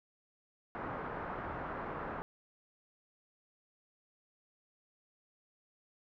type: low-pass noise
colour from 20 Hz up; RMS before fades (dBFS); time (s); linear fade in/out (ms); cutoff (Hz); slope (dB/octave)
white; -41; 0.75-2.22; 0; 1400; 24
effects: none